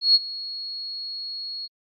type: tone with ADSR envelope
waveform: sine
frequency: 4324 Hz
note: C#8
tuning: 44 cents flat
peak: -11 dBFS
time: 0.01-1.68 s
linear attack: 140 ms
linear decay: 31 ms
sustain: -19 dB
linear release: 32 ms
effects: AAC 48 kbps